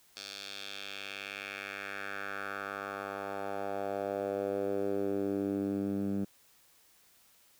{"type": "tone with band-pass filter sweep", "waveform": "10% pulse", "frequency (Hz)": 99.3, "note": "G2", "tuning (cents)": 23, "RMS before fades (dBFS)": -36, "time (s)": [0.16, 6.25], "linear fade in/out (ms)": 10, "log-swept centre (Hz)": [4600, 210], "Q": 2.2, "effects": ["white hiss -64 dBFS RMS until 7.59 s"]}